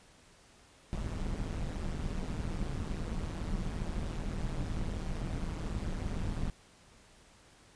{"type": "noise with amplitude modulation", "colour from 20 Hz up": "brown", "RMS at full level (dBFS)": -32, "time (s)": [0.93, 6.5], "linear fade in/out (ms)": 0, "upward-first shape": "sine", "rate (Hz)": 161, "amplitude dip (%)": 80, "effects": ["pink hiss -60 dBFS RMS until 7.75 s", "resampled to 22050 Hz"]}